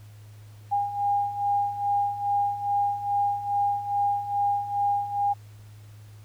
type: beating tone pair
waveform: sine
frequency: 809 / 811.4 Hz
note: G#5 / G#5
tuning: -46 / -41 cents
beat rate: 2.4 Hz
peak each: -29 / -24 dBFS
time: 0.71-5.34 s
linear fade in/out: 20 ms
effects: added 105 Hz sine -44 dBFS peak until 6.24 s + pink hiss -58 dBFS RMS until 6.24 s